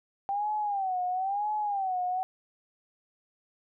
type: tone with vibrato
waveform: sine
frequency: 784 Hz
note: G5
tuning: in tune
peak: -27 dBFS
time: 0.29-2.23 s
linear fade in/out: 0 ms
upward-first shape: sine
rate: 1 Hz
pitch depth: 140 cents each way
effects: none